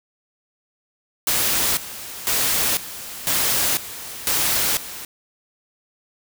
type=noise with tremolo; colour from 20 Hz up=white; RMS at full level=-20 dBFS; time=1.27-5.05 s; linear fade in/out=2 ms; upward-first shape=square; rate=1 Hz; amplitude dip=80%; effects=none